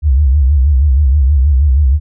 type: tone with vibrato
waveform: sine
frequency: 69.5 Hz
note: C#2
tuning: 5 cents sharp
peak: -6 dBFS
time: 0.02-2 s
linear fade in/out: 50 ms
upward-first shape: sine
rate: 6.3 Hz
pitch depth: 160 cents each way
effects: none